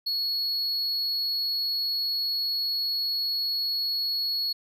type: tone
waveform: triangle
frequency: 4355 Hz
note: C#8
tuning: 31 cents flat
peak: -24 dBFS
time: 0.06-4.53 s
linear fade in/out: 10 ms
effects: none